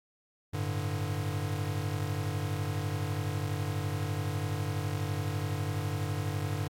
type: chord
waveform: square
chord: G suspended second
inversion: none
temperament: equal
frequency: 98 / 110 / 146.83 Hz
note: G2 / A2 / D3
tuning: 0 / 0 / 0 cents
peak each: -34 / -38 / -36 dBFS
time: 0.53-6.68 s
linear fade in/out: 10 ms
effects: AAC 64 kbps